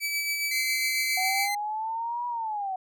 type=tone with tremolo; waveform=sawtooth; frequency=2300 Hz; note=D7; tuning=37 cents flat; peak=-22 dBFS; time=0-1.49 s; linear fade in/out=50 ms; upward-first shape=sine; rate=7.3 Hz; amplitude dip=35%
type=tone; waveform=sawtooth; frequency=2068 Hz; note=C7; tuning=21 cents flat; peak=-25 dBFS; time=0.51-1.55 s; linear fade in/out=5 ms
type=linear two-way sweep; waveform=sine; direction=up then down; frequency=741 to 974 to 741 Hz; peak=-28 dBFS; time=1.17-2.76 s; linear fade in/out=5 ms; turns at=2.27 s
effects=none